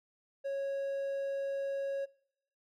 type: tone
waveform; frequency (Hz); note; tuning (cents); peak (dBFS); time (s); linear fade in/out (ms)
triangle; 551; C#5; -11; -31; 0.44-2.06; 20
effects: noise-tail reverb RT60 0.7 s tail -22 dB re dry